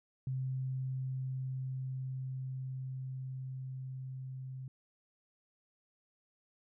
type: tone with level ramp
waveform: sine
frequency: 130.8 Hz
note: C3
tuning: in tune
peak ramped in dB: -33 to -41 dBFS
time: 0.27-4.68 s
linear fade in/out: 2 ms
effects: none